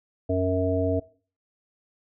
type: harmonic tone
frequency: 92.5 Hz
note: F#2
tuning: in tune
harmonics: 1 / 3 / 5 / 7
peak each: -27 / -27 / -27 / -27 dBFS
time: 0.29-1 s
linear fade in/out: 10 ms
effects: noise-tail reverb RT60 0.4 s tail -19 dB re dry